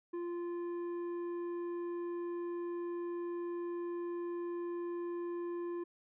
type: tone with tanh clipping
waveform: sine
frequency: 346.7 Hz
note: F4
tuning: 13 cents flat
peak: -38 dBFS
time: 0.13-5.84 s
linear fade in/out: 10 ms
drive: 8 dB
effects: none